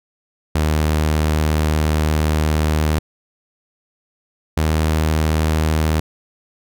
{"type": "tone pair in turn", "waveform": "sawtooth", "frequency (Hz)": [77.1, 78.31], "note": ["D#2", "D#2"], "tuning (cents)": [-15, 12], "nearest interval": "unison", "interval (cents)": 27, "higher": "second", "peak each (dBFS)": -11, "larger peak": "neither", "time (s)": [[0.55, 2.99], [4.57, 6]], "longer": "first", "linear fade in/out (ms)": 5, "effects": []}